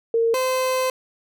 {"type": "tone pair in turn", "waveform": ["sine", "30% pulse"], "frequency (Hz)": [458.7, 516], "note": ["A#4", "C5"], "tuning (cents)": [-28, -24], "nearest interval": "major second", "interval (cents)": 204, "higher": "second", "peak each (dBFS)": [-16, -17], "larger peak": "first", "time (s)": [[0.14, 0.34], [0.34, 0.9]], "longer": "second", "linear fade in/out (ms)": 2, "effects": []}